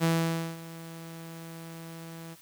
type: tone with ADSR envelope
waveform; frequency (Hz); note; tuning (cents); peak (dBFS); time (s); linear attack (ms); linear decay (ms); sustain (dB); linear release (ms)
sawtooth; 164.81; E3; 0; -18; 0-2.36; 35; 530; -19; 34
effects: white hiss -55 dBFS RMS until 2.41 s